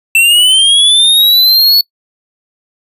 square linear sweep, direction up, 2668 to 4435 Hz, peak -5 dBFS, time 0.15-1.81 s, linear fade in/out 2 ms, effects noise-tail reverb RT60 0.1 s tail -25 dB re dry + resampled to 32000 Hz

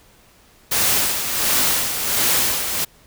white noise with tremolo, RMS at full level -17 dBFS, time 0.71-2.85 s, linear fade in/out 10 ms, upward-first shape sine, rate 1.4 Hz, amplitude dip 55%, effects pink hiss -52 dBFS RMS until 3.06 s

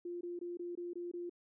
sine tone bursts, 349.2 Hz, F4, in tune, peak -39 dBFS, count 7, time 0.05-1.296 s, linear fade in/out 5 ms, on 160 ms, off 21 ms, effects none

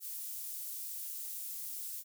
pink high-pass noise, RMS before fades -42 dBFS, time 0-2.04 s, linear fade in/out 50 ms, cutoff 12000 Hz, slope 12 dB/octave, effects none

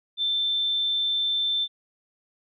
sine tone, 3550 Hz, A7, 15 cents sharp, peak -22 dBFS, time 0.17-1.68 s, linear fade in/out 50 ms, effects none

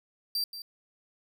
45% pulse tone with echo, 4699 Hz, D8, in tune, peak -27 dBFS, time 0.35-0.44 s, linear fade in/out 2 ms, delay 180 ms, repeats 1, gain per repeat -11 dB, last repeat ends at 0.62 s, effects none

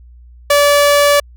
sawtooth tone, 577 Hz, D5, 31 cents flat, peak -4 dBFS, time 0.5-1.2 s, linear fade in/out 5 ms, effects added 60 Hz sine -37 dBFS peak until 1.36 s

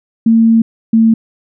sine tone pair in turn, 226.6 / 224.9 Hz, A#3 / A3, -49 / +38 cents, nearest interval unison, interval 13 cents, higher first, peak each -5 dBFS, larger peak neither, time 0.26-0.62 / 0.93-1.14 s, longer first, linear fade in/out 5 ms, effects none

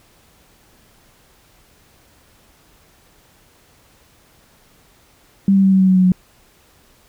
sine tone with pitch steps, 196 / 194.08 / 192.19 / 190.31 / 188.45 / 186.61 / 184.79 / 182.98 Hz, G3 / G3 / G3 / F#3 / F#3 / F#3 / F#3 / F#3, 0 / -17 / -34 / +49 / +32 / +15 / -2 / -19 cents, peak -9 dBFS, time 5.48-6.12 s, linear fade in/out 2 ms, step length 80 ms, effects pink hiss -53 dBFS RMS until 7.08 s

